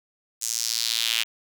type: tone with high-pass filter sweep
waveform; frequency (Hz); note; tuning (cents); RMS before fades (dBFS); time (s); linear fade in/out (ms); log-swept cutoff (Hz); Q
sawtooth; 114.9; A#2; -25; -26; 0.41-1.24; 20; 6900 to 2800; 2.6
effects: none